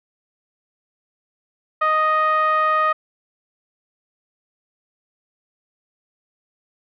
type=tone with low-pass filter; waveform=10% pulse; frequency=622.3 Hz; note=D#5; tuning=in tune; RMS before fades=-18 dBFS; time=1.81-2.93 s; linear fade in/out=10 ms; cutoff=1400 Hz; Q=4.1; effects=none